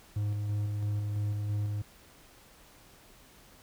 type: tone with tremolo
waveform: triangle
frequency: 103.83 Hz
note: G#2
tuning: in tune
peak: -26 dBFS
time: 0.16-1.82 s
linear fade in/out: 5 ms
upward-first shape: square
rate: 3 Hz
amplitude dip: 25%
effects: pink hiss -57 dBFS RMS until 3.62 s